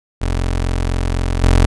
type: tone with level steps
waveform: 25% pulse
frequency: 43.93 Hz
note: F1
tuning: 11 cents sharp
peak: -12 / -5 dBFS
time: 0.21-1.66 s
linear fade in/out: 10 ms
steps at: 1.43 s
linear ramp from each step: 5 ms
effects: resampled to 24000 Hz